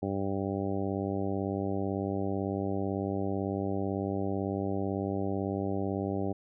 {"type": "harmonic tone", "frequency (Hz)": 98, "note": "G2", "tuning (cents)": 0, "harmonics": [1, 2, 3, 4, 5, 6, 7, 8], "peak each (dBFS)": [-36, -35, -35, -36, -41, -40, -43, -42], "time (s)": [0.02, 6.33], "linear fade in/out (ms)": 10, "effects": []}